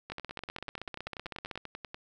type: two click trains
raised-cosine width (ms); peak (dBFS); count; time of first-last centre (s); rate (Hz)
0.3; -22 / -24; 24 / 20; 0.12-1.576 / 0.1-1.945; 15.8 / 10.3
effects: none